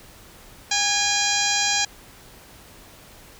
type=harmonic tone with a mistuned harmonic; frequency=810 Hz; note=G#5; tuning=43 cents flat; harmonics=1 / 2 / 3 / 4 / 5 / 6 / 7 / 8 / 9; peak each=-28 / -28 / -28 / -28 / -28 / -28 / -28 / -28 / -28 dBFS; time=0.71-1.85 s; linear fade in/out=5 ms; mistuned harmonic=2; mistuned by=+39 cents; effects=pink hiss -47 dBFS RMS until 3.39 s